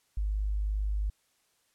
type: tone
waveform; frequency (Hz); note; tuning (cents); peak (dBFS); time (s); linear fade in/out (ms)
sine; 51.3; G#1; -21; -27; 0.17-1.1; 5
effects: white hiss -71 dBFS RMS until 1.74 s + low-pass 11000 Hz 12 dB/octave